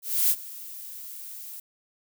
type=noise with ADSR envelope; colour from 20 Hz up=violet; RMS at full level=-20 dBFS; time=0.02-1.6 s; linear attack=280 ms; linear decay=53 ms; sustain=-20 dB; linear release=4 ms; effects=none